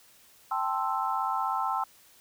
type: chord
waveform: sine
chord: A minor seventh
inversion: third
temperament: equal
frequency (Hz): 784 / 880 / 1046.5 / 1318.5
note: G5 / A5 / C6 / E6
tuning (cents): 0 / 0 / 0 / 0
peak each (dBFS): -32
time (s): 0.51-1.84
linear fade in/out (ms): 5
effects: white hiss -58 dBFS RMS until 2.2 s